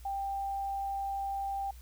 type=tone; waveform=sine; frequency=789 Hz; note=G5; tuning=11 cents sharp; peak=-32 dBFS; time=0.05-1.71 s; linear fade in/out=5 ms; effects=added 60 Hz sine -47 dBFS peak until 1.81 s + white hiss -60 dBFS RMS until 1.81 s